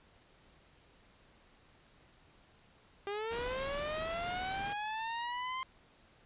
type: linear sweep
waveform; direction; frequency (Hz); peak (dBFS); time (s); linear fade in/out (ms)
sawtooth; up; 396.5 to 1051; -32; 3.07-5.63; 0
type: noise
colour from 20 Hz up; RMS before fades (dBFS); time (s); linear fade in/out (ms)
pink; -44; 3.3-4.74; 20
effects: pink hiss -64 dBFS RMS until 6.25 s + resampled to 8000 Hz